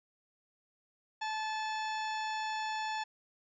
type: harmonic tone with a mistuned harmonic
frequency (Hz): 869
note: A5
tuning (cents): -22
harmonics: 1 / 2 / 3 / 4 / 5 / 6 / 8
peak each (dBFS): -35 / -41 / -45 / -47 / -49 / -51 / -53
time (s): 1.21-3.04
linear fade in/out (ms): 10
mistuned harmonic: 6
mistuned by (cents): +55
effects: none